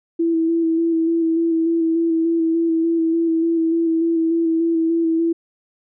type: tone with vibrato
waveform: sine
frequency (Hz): 329.6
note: E4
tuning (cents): 0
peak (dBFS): -15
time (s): 0.19-5.33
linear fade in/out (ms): 10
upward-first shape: square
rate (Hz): 3.4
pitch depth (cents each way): 19
effects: none